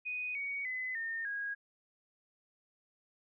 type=tone with pitch steps; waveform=sine; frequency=2489 / 2243 / 2022 / 1822.1 / 1642.1 Hz; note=D#7 / C#7 / B6 / A#6 / G#6; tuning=0 / +20 / +40 / -40 / -20 cents; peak=-35 dBFS; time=0.05-1.55 s; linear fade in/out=20 ms; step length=300 ms; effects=none